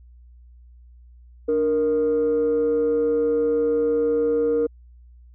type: tone pair together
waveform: sine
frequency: 293.7 / 467.6 Hz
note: D4 / A#4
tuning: 0 / +5 cents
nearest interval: minor sixth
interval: 805 cents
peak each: -24 / -17 dBFS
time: 1.48-4.67 s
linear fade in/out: 10 ms
effects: tanh soft clip ceiling -14 dBFS + added 60 Hz sine -45 dBFS peak until 5.34 s